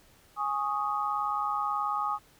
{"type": "chord", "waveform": "sine", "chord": "Ab suspended fourth", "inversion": "none", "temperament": "just", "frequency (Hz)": [830.6, 1107.5, 1245.9], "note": ["Ab5", "Db6", "Eb6"], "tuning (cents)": [0, -2, 2], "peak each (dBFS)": [-32, -34, -30], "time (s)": [0.36, 2.19], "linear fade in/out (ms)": 50, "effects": ["pink hiss -60 dBFS RMS until 2.39 s"]}